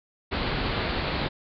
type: low-pass noise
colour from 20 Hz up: pink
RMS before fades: -28 dBFS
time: 0.31-1.29 s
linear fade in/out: 20 ms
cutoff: 4600 Hz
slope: 96 dB/octave
effects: none